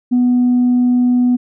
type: tone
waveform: sine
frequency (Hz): 246.9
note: B3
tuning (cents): 0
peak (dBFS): -8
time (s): 0.11-1.37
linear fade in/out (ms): 20
effects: tanh soft clip ceiling -7 dBFS